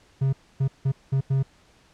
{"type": "tone bursts at uneven times", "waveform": "triangle", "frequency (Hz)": 134.9, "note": "C#3", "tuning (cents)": -47, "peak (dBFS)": -17, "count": 5, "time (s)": [[0.21, 0.33], [0.6, 0.68], [0.85, 0.92], [1.12, 1.21], [1.3, 1.43]], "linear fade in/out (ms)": 10, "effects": ["pink hiss -58 dBFS RMS until 1.93 s", "low-pass 7000 Hz 12 dB/octave"]}